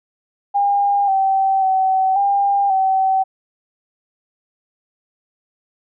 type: tone with pitch steps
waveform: sine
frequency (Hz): 806 / 773 / 761 / 800 / 765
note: G5 / G5 / F#5 / G5 / G5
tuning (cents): +48 / -24 / +48 / +35 / -42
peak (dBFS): -13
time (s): 0.54-3.24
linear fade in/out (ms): 20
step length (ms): 540
effects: none